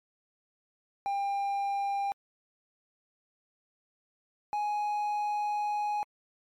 triangle tone pair in turn, 798 / 833.4 Hz, G5 / G#5, +31 / +6 cents, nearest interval minor second, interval 75 cents, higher second, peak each -26 / -26 dBFS, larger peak neither, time 1.06-2.12 / 4.53-6.03 s, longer second, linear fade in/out 0 ms, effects MP3 96 kbps

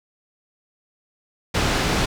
pink low-pass noise, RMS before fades -21 dBFS, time 1.54-2.06 s, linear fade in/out 10 ms, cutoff 5600 Hz, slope 12 dB/octave, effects none

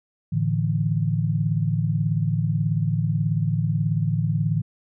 sine chord, A suspended fourth, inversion none, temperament just, 110 / 146.67 / 165 Hz, A2 / D3 / E3, 0 / -2 / +2 cents, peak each -24 dBFS, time 0.32-4.62 s, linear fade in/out 10 ms, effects none

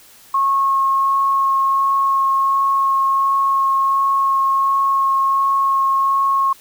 sine tone with vibrato, 1088 Hz, C#6, 33 cents flat, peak -13 dBFS, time 0.34-6.53 s, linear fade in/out 5 ms, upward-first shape sine, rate 1.4 Hz, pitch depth 9 cents each way, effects white hiss -46 dBFS RMS until 6.6 s

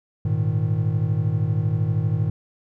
triangle chord, Ab suspended second, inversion none, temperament equal, 103.83 / 116.54 / 155.56 Hz, Ab2 / Bb2 / Eb3, 0 / 0 / 0 cents, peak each -21 / -22 / -22 dBFS, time 0.25-2.3 s, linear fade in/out 5 ms, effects none

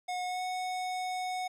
square tone with pitch glide, 726 to 736.6 Hz, F#5 to F#5, -33 to -8 cents, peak -33 dBFS, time 0.08-1.48 s, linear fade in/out 10 ms, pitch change +25 cents, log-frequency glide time 0.25-0.43 s, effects low-pass 9000 Hz 12 dB/octave + 11-bit

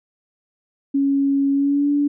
sine tone with pitch glide, 277.2 to 288.3 Hz, C#4 to D4, 0 to -32 cents, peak -15 dBFS, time 0.94-2.08 s, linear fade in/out 10 ms, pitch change +68 cents, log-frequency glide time 1.52-1.9 s, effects none

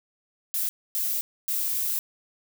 violet noise bursts at uneven times, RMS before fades -27 dBFS, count 3, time 0.54-0.69 / 0.95-1.21 / 1.48-1.99 s, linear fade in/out 0 ms, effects none

